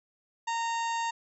harmonic tone, 923 Hz, A#5, 17 cents flat, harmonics 1 / 2 / 3 / 4 / 5 / 6 / 7 / 8, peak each -29 / -38 / -41 / -45 / -47 / -54 / -45 / -46 dBFS, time 0.47-1.11 s, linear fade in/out 10 ms, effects none

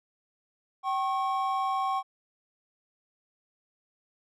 triangle tone pair together, 770 / 1089 Hz, G5 / C#6, -31 / -31 cents, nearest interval tritone, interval 600 cents, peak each -27 dBFS, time 0.83-2.03 s, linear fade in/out 50 ms, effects none

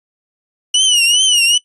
sawtooth tone with vibrato, 2922 Hz, F#7, 22 cents flat, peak -6 dBFS, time 0.74-1.58 s, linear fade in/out 5 ms, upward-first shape triangle, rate 2.5 Hz, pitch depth 130 cents each way, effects noise-tail reverb RT60 0.1 s tail -19 dB re dry + resampled to 24000 Hz

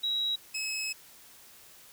sine / 20% pulse tone pair in turn, 3860 / 2576 Hz, B7 / E7, -40 / -41 cents, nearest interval perfect fifth, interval 701 cents, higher first, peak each -27 dBFS, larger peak neither, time 0.03-0.36 / 0.54-0.93 s, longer second, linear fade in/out 10 ms, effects white hiss -54 dBFS RMS until 1.92 s

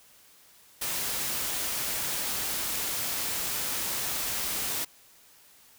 white noise, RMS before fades -31 dBFS, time 0.81-4.85 s, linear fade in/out 10 ms, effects white hiss -57 dBFS RMS until 5.78 s

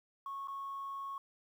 sine tone with dropouts, 1100 Hz, C#6, 14 cents flat, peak -38 dBFS, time 0.26-1.18 s, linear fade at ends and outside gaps 2 ms, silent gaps 0.474-0.482 s, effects tanh soft clip ceiling -35 dBFS + 11-bit

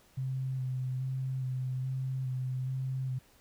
sine tone with vibrato, 130 Hz, C3, 11 cents flat, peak -31 dBFS, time 0.17-3.19 s, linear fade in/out 10 ms, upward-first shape square, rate 1.2 Hz, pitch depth 18 cents each way, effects pink hiss -63 dBFS RMS until 3.4 s

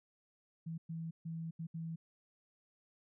sine tone bursts at uneven times, 163.8 Hz, E3, 11 cents flat, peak -39 dBFS, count 5, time 0.66-0.78 / 0.89-1.11 / 1.25-1.51 / 1.59-1.67 / 1.74-1.96 s, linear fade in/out 10 ms, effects none

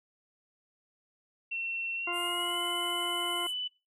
sine tone with pitch glide, 2710 to 2990 Hz, E7 to F#7, +47 to +17 cents, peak -32 dBFS, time 1.51-3.68 s, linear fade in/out 10 ms, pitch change +170 cents, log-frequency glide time 1.96-2.58 s
harmonic tone, 349.2 Hz, F4, in tune, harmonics 1 / 2 / 3 / 4 / 6, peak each -39 / -40 / -37 / -42 / -41 dBFS, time 2.07-3.47 s, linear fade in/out 5 ms
pink band-pass noise, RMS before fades -46 dBFS, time 2.12-3.54 s, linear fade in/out 50 ms, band 7900 to 12000 Hz, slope 96 dB/octave
effects noise-tail reverb RT60 0.3 s tail -22 dB re dry

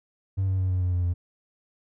triangle tone with pitch steps, 96.3 / 94.81 / 93.34 / 91.9 / 90.48 / 89.08 / 87.7 Hz, G2 / F#2 / F#2 / F#2 / F#2 / F2 / F2, -30 / +43 / +16 / -11 / -38 / +35 / +8 cents, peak -19 dBFS, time 0.37-1.14 s, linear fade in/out 20 ms, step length 110 ms, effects tanh soft clip ceiling -17 dBFS

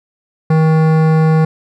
sine tone with hard clipping, 158.5 Hz, D#3, 32 cents sharp, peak -10 dBFS, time 0.5-1.45 s, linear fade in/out 5 ms, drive 16 dB, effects none

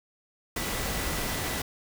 sine tone in noise, 1975.5 Hz, B6, in tune, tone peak -42 dBFS, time 0.56-1.62 s, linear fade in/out 5 ms, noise pink, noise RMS -31 dBFS, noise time 0.56-1.62 s, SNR -14 dB, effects none

